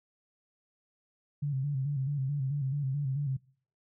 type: tone with vibrato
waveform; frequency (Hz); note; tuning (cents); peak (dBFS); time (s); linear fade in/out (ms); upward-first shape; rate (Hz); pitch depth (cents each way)
sine; 138.59; C#3; 0; -28; 1.42-3.37; 10; square; 4.6; 74
effects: noise-tail reverb RT60 0.5 s tail -23 dB re dry